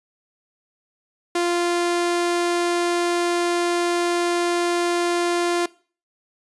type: tone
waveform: sawtooth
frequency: 347.6 Hz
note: F4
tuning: 8 cents flat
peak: -15 dBFS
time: 1.35-5.66 s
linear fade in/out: 5 ms
effects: noise-tail reverb RT60 0.4 s tail -21 dB re dry + resampled to 24000 Hz